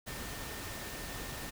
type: tone in noise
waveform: sine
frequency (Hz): 1812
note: A#6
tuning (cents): -50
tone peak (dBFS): -51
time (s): 0.06-1.51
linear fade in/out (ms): 20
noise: pink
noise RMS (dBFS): -42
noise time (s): 0.06-1.51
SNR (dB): -12
effects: none